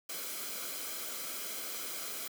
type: noise with comb filter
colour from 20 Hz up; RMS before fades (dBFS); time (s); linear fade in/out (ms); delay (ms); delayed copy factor
white; -40; 0.09-2.28; 5; 1.1; -0.55
effects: high-pass 200 Hz 12 dB/octave